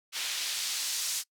white noise with band-pass filter sweep, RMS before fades -33 dBFS, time 0.12-1.24 s, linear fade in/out 50 ms, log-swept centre 3200 to 6000 Hz, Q 0.98, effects noise-tail reverb RT60 0.1 s tail -24 dB re dry

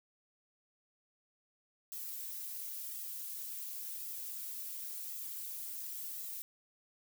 violet noise with flanger, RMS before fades -43 dBFS, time 1.92-6.42 s, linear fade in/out 0 ms, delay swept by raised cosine 1.5 to 4.3 ms, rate 0.93 Hz, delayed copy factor +0.85, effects none

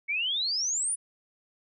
sine exponential sweep, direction up, 2201 to 9980 Hz, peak -26 dBFS, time 0.08-0.96 s, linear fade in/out 20 ms, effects none

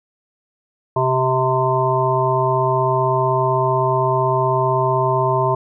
harmonic tone, 129.7 Hz, C3, 15 cents flat, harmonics 1 / 3 / 5 / 7 / 8, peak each -21 / -21 / -21 / -21 / -21 dBFS, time 0.96-5.55 s, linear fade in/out 5 ms, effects none

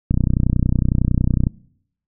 click train, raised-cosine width 5 ms, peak -4 dBFS, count 43, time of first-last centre 0.11-1.469 s, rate 30.9 Hz, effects noise-tail reverb RT60 0.7 s tail -23 dB re dry

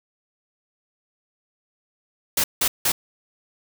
white noise bursts, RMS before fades -20 dBFS, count 3, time 2.37-2.92 s, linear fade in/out 5 ms, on 70 ms, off 170 ms, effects none

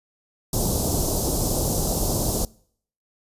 pink band-stop noise, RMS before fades -23 dBFS, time 0.53-2.45 s, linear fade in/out 2 ms, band 780 to 5100 Hz, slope 24 dB/octave, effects noise-tail reverb RT60 0.6 s tail -24 dB re dry + resampled to 32000 Hz

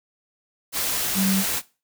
sine tone in noise, 192.1 Hz, G3, 35 cents flat, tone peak -20 dBFS, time 1.14-1.44 s, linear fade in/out 50 ms, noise white, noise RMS -25 dBFS, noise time 0.72-1.62 s, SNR +2 dB, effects noise-tail reverb RT60 0.3 s tail -19 dB re dry

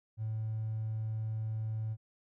triangle tone with hard clipping, 109.8 Hz, A2, 3 cents flat, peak -33 dBFS, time 0.17-1.97 s, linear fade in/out 50 ms, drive 3 dB, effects none

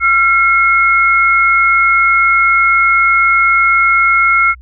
sine tone pair together, 1366 / 2166 Hz, F6 / C#7, -39 / -41 cents, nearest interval minor sixth, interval 798 cents, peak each -10 dBFS, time 0-4.55 s, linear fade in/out 50 ms, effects added 62 Hz sine -34 dBFS peak until 4.61 s

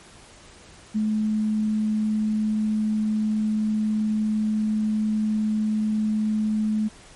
sine tone, 215 Hz, A3, 40 cents flat, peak -20 dBFS, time 0.94-6.89 s, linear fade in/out 20 ms, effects pink hiss -48 dBFS RMS until 7.15 s + MP3 48 kbps

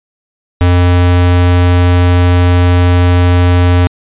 square tone, 88.7 Hz, F2, 27 cents sharp, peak -6 dBFS, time 0.61-3.87 s, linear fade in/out 0 ms, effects resampled to 8000 Hz

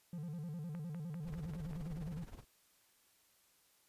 triangle tone with vibrato, 161 Hz, E3, 41 cents flat, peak -39 dBFS, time 0.13-2.24 s, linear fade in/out 2 ms, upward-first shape square, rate 9.8 Hz, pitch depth 140 cents each way
click train, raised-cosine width 0.5 ms, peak -39 dBFS, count 6, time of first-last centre 0.75-1.732 s, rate 5.09 Hz
brown noise with tremolo, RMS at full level -46 dBFS, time 1.22-2.45 s, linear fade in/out 50 ms, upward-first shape triangle, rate 19 Hz, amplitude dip 90%
effects white hiss -71 dBFS RMS until 3.88 s + resampled to 32000 Hz

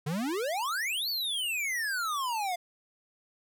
square exponential two-way sweep, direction up then down, 140 to 4611 to 690 Hz, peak -30 dBFS, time 0.06-2.56 s, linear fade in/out 10 ms, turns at 1.09 s, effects none

